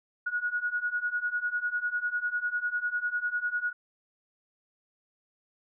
sine beating tone pair, 1448 / 1458 Hz, F#6 / F#6, -38 / -26 cents, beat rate 10 Hz, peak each -32 / -30 dBFS, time 0.26-3.73 s, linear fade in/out 10 ms, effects none

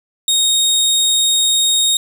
25% pulse tone, 3729 Hz, A#7, in tune, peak -8 dBFS, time 0.28-1.97 s, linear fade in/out 2 ms, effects none

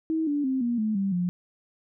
sine tone with pitch steps, 320 / 290.1 / 262.9 / 238.3 / 216.1 / 195.85 / 177.53 Hz, D#4 / D4 / C4 / A#3 / A3 / G3 / F3, +49 / -21 / +8 / +38 / -31 / -1 / +29 cents, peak -23 dBFS, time 0.1-1.29 s, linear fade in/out 0 ms, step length 170 ms, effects none

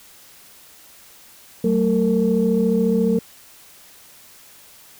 sine tone cluster, 188.8 / 223 / 456.9 Hz, F#3 / A3 / A#4, +35 / +23 / -35 cents, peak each -19 dBFS, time 1.64-3.19 s, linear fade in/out 5 ms, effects tanh soft clip ceiling -7 dBFS + white hiss -47 dBFS RMS until 4.99 s

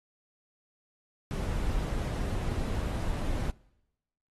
brown noise, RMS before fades -31 dBFS, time 1.31-3.5 s, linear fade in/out 0 ms, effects noise-tail reverb RT60 0.9 s tail -23 dB re dry + AAC 32 kbps

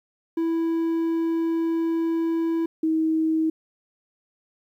triangle / sine tone pair in turn, 329.6 / 318.6 Hz, E4 / D#4, 0 / +41 cents, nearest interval minor second, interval 59 cents, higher first, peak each -19 dBFS, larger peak neither, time 0.37-2.66 / 2.83-3.5 s, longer first, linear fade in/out 5 ms, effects 10-bit

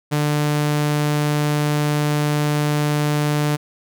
sawtooth tone, 148.5 Hz, D3, 20 cents sharp, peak -13 dBFS, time 0.11-3.57 s, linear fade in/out 20 ms, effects none

